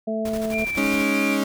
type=harmonic tone; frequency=220 Hz; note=A3; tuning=in tune; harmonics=1 / 2 / 3; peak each=-26 / -30 / -26 dBFS; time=0.07-0.65 s; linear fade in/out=10 ms
type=noise with tremolo; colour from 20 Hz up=pink; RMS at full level=-35 dBFS; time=0.25-1.03 s; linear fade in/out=5 ms; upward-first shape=square; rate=12 Hz; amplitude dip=55%
type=tone with vibrato; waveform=sine; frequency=2359 Hz; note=D7; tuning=7 cents sharp; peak=-24 dBFS; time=0.51-1.38 s; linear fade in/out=50 ms; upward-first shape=sine; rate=3.1 Hz; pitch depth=17 cents each way
type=chord; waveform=35% pulse; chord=Ab suspended fourth; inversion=none; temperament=equal; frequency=207.7 / 277.2 / 311.1 Hz; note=Ab3 / Db4 / Eb4; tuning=0 / 0 / 0 cents; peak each=-24 / -21 / -25 dBFS; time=0.77-1.44 s; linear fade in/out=5 ms
effects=none